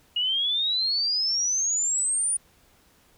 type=exponential sweep; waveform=sine; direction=up; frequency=2869 to 9640 Hz; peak=-22 dBFS; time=0.16-2.37 s; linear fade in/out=5 ms; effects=pink hiss -60 dBFS RMS until 3.17 s